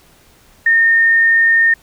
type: tone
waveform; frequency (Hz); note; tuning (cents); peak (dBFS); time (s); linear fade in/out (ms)
sine; 1828; A#6; -34; -8; 0.66-1.74; 5
effects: pink hiss -49 dBFS RMS until 1.82 s